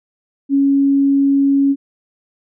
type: tone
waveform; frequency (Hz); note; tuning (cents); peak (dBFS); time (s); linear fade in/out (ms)
sine; 277.2; C#4; 0; -10; 0.49-1.76; 50
effects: none